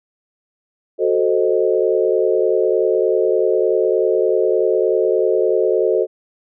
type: chord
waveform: sine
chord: F# diminished seventh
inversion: none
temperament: equal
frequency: 370 / 440 / 523.3 / 622.3 Hz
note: F#4 / A4 / C5 / Eb5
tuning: 0 / 0 / 0 / 0 cents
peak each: -18 / -17 / -20 / -22 dBFS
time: 0.98-6.07 s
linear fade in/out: 50 ms
effects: none